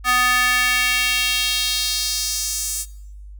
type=tone with high-pass filter sweep; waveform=square; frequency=249 Hz; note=B3; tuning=14 cents sharp; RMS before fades=-20 dBFS; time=0.04-2.86 s; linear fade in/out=50 ms; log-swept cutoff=1300 to 7800 Hz; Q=2; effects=noise-tail reverb RT60 0.8 s tail -20 dB re dry + added 50 Hz sine -35 dBFS peak until 3.39 s